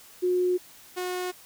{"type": "tone pair in turn", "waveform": ["sine", "sawtooth"], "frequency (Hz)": [361.5, 362.9], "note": ["F#4", "F#4"], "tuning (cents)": [-40, -34], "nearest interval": "unison", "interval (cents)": 6, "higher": "second", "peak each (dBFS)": [-21, -25], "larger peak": "first", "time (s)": [[0.22, 0.58], [0.96, 1.32]], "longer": "neither", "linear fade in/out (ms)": 20, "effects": ["white hiss -51 dBFS RMS until 1.45 s"]}